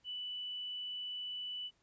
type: tone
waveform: sine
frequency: 2975 Hz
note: F#7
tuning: 9 cents sharp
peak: -39 dBFS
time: 0.04-1.71 s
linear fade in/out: 50 ms
effects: pink hiss -74 dBFS RMS until 1.82 s + resampled to 16000 Hz